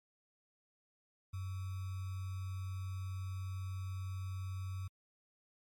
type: tone with sample-and-hold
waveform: sine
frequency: 94.2 Hz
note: F#2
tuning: 32 cents sharp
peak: -38 dBFS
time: 1.33-4.88 s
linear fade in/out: 10 ms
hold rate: 1225 Hz
effects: MP3 64 kbps